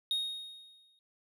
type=tone with exponential decay; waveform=triangle; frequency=3729 Hz; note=A#7; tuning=in tune; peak=-26 dBFS; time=0.11-0.99 s; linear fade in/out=1 ms; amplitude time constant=190 ms; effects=none